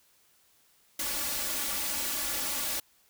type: noise with comb filter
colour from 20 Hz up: white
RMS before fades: -32 dBFS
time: 0.99-2.8 s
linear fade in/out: 5 ms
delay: 3.5 ms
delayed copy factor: +0.85
effects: white hiss -65 dBFS RMS until 3.09 s